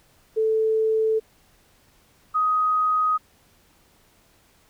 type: tone pair in turn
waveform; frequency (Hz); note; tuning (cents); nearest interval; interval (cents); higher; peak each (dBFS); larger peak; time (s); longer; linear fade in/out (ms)
sine; 440 / 1253.5; A4 / D#6; 0 / +12; octave + tritone; 1812; second; -18; neither; 0.36-1.2 / 2.34-3.18; neither; 20
effects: pink hiss -59 dBFS RMS until 4.69 s